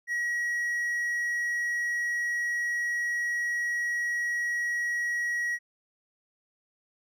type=tone; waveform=triangle; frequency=1910 Hz; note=A#6; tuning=42 cents sharp; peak=-25 dBFS; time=0.07-5.59 s; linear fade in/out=50 ms; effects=none